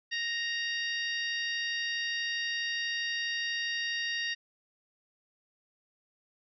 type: harmonic tone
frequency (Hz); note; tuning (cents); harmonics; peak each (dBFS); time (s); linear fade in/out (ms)
932.3; A#5; 0; 2 / 3 / 4 / 5 / 6; -33 / -37 / -39 / -41 / -43; 0.11-4.35; 20
effects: none